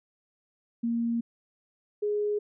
sine tone pair in turn, 233.1 / 416.2 Hz, A#3 / G#4, 0 / +4 cents, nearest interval minor seventh, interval 1004 cents, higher second, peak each -25 dBFS, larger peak neither, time 0.83-1.21 / 2.02-2.39 s, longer first, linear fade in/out 10 ms, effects none

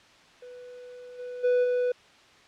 triangle tone with level steps, 494.6 Hz, B4, 3 cents sharp, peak -40 / -33 / -18 / -21 dBFS, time 0.42-1.92 s, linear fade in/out 5 ms, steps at 1.18 / 1.43 / 1.63 s, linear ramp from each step 20 ms, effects white hiss -55 dBFS RMS until 2.47 s + low-pass 4000 Hz 12 dB/octave

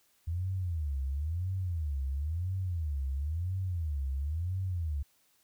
sine tone with vibrato, 79.8 Hz, D#2, 44 cents sharp, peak -30 dBFS, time 0.27-5.03 s, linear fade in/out 10 ms, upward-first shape sine, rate 0.98 Hz, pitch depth 300 cents each way, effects white hiss -69 dBFS RMS until 5.43 s

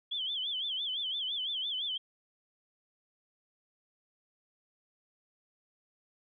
sine tone with vibrato, 3259 Hz, G#7, 33 cents flat, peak -32 dBFS, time 0.11-1.98 s, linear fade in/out 10 ms, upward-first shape sine, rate 5.9 Hz, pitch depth 150 cents each way, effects none

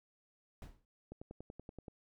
brown noise with exponential decay, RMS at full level -43 dBFS, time 0.62-0.85 s, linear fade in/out 1 ms, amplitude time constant 50 ms
click train, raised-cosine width 2 ms, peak -34 dBFS, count 9, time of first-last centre 1.12-1.882 s, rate 10.5 Hz
effects none

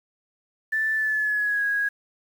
sine tone with pitch glide, 1760 to 1651.7 Hz, A6 to G#6, 0 to -10 cents, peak -21 dBFS, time 0.72-1.89 s, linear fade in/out 10 ms, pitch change -110 cents, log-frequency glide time 0.95-1.64 s, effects 8-bit

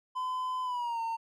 triangle tone with pitch glide, 1017 to 911.3 Hz, C6 to A#5, -50 to -39 cents, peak -29 dBFS, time 0.15-1.17 s, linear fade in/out 20 ms, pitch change -189 cents, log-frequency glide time 0.63-1.01 s, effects none

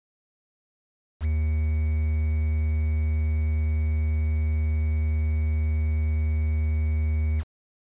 triangle tone with quantisation, 77.4 Hz, D#2, 9 cents flat, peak -19 dBFS, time 1.2-7.44 s, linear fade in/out 50 ms, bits 7, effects resampled to 8000 Hz

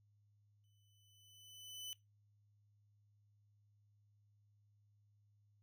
sawtooth tone with exponential growth, 3005 Hz, F#7, 26 cents sharp, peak -40 dBFS, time 0.64-1.93 s, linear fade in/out 0 ms, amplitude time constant 280 ms, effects noise-tail reverb RT60 0.2 s tail -19 dB re dry + added 103 Hz sine -70 dBFS peak until 5.62 s

